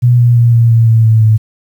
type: tone with pitch steps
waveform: sine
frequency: 122 / 120.11 / 118.25 / 116.42 / 114.62 / 112.85 / 111.1 / 109.38 Hz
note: B2 / B2 / A#2 / A#2 / A#2 / A2 / A2 / A2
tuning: -21 / -48 / +25 / -2 / -29 / +44 / +17 / -10 cents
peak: -4 dBFS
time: 0.02-1.38 s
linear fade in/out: 20 ms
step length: 170 ms
effects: 7-bit